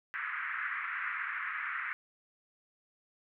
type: band-pass noise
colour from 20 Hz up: white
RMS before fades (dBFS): -37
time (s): 0.14-1.93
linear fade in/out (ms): 0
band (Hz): 1200 to 2100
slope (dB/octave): 48
effects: none